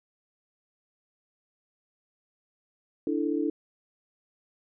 sine chord, D suspended second, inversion none, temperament equal, 293.7 / 329.6 / 440 Hz, D4 / E4 / A4, 0 / 0 / 0 cents, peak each -28 / -29 / -32 dBFS, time 3.07-3.5 s, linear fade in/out 2 ms, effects none

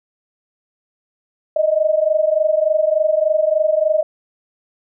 sine tone pair together, 610 / 633.4 Hz, D#5 / D#5, -34 / +31 cents, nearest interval minor second, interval 65 cents, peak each -16 dBFS, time 1.56-4.03 s, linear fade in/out 5 ms, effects none

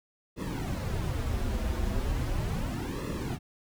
brown noise with flanger, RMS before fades -31 dBFS, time 0.36-3.39 s, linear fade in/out 50 ms, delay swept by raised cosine 1.3 to 7.1 ms, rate 0.37 Hz, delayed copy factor -0.85, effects none

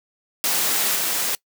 white noise with level steps, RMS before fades -21 / -23 dBFS, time 0.44-1.35 s, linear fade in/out 0 ms, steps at 0.95 s, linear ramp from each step 10 ms, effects noise-tail reverb RT60 0.1 s tail -23 dB re dry + high-pass 200 Hz 12 dB/octave

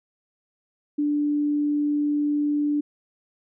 sine tone, 293.7 Hz, D4, in tune, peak -20 dBFS, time 0.98-2.81 s, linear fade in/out 10 ms, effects none

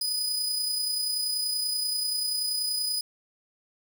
sawtooth tone with amplitude modulation, 4978 Hz, D#8, in tune, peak -22 dBFS, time 0.01-3.01 s, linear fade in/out 5 ms, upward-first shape sine, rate 30.4 Hz, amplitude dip 35%, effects 9-bit

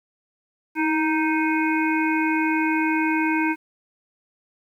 harmonic tone with a mistuned harmonic, 311.1 Hz, D#4, in tune, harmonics 1 / 3 / 5 / 7 / 8, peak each -21 / -26 / -28 / -29 / -30 dBFS, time 0.75-3.56 s, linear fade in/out 50 ms, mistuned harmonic 1, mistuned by +35 cents, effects 9-bit

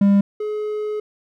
triangle tone pair in turn, 200 / 423.8 Hz, G3 / G#4, +35 / +35 cents, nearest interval octave + minor second, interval 1300 cents, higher second, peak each -9 / -20 dBFS, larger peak first, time 0.01-0.21 / 0.4-1 s, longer second, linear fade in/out 5 ms, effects none

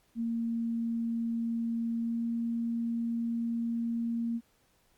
sine tone with pitch glide, 230.8 to 232.3 Hz, A#3 to A#3, -17 to -6 cents, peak -29 dBFS, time 0.15-4.41 s, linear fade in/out 50 ms, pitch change +11 cents, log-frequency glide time 1.98-2.25 s, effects pink hiss -69 dBFS RMS until 4.97 s + Opus 48 kbps

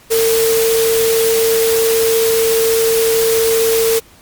sine tone in noise, 452.4 Hz, A4, 48 cents sharp, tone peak -11 dBFS, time 0.1-4 s, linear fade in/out 20 ms, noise white, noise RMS -19 dBFS, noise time 0.1-4 s, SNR +5 dB, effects pink hiss -45 dBFS RMS until 4.21 s + MP3 96 kbps

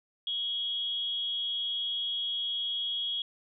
sine tone with amplitude modulation, 3300 Hz, G#7, 12 cents flat, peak -27 dBFS, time 0.27-3.22 s, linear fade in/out 2 ms, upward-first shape sine, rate 281 Hz, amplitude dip 55%, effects none

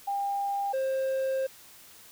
sine / triangle tone pair in turn, 800 / 530.9 Hz, G5 / C5, +35 / +25 cents, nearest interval perfect fifth, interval 710 cents, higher first, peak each -27 / -24 dBFS, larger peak second, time 0.07-0.73 / 0.73-1.47 s, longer second, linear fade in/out 10 ms, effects white hiss -52 dBFS RMS until 2.11 s

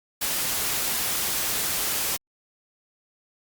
white noise, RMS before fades -26 dBFS, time 0.21-2.17 s, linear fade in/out 10 ms, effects Opus 48 kbps

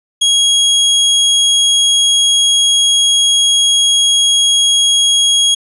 sawtooth tone, 3300 Hz, G#7, 12 cents flat, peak -5 dBFS, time 0.21-5.55 s, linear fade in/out 10 ms, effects resampled to 24000 Hz

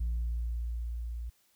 sine tone with level ramp, 58.27 Hz, A#1, in tune, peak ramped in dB -26 to -35 dBFS, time 0-1.3 s, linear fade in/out 10 ms, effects tanh soft clip ceiling -27 dBFS + white hiss -69 dBFS RMS until 1.55 s

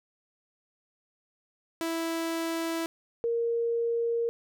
sawtooth / sine tone pair in turn, 329.6 / 466.1 Hz, E4 / A#4, 0 / 0 cents, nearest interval tritone, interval 600 cents, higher second, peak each -25 dBFS, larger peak neither, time 1.81-2.86 / 3.24-4.29 s, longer neither, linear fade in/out 0 ms, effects none

